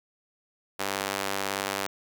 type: tone with high-pass filter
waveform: sawtooth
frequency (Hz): 98.3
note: G2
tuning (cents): +5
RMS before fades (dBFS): -31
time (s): 0.79-1.87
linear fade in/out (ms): 10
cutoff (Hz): 520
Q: 0.54
effects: none